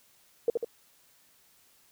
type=tone with echo; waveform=sine; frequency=467.3 Hz; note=A#4; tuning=4 cents sharp; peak=-20 dBFS; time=0.48-0.5 s; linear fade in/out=2 ms; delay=73 ms; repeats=2; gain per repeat=-4 dB; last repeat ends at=0.646 s; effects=white hiss -63 dBFS RMS until 1.91 s